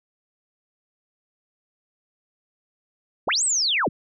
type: linear two-way sweep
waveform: sine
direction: up then down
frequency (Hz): 39.48 to 8420 to 39.48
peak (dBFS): -19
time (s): 3.27-3.89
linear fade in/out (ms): 10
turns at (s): 3.44
effects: none